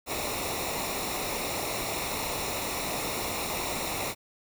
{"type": "noise with comb filter", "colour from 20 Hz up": "pink", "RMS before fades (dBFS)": -32, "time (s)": [0.06, 4.15], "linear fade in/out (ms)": 50, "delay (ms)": 0.63, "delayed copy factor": -0.7, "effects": []}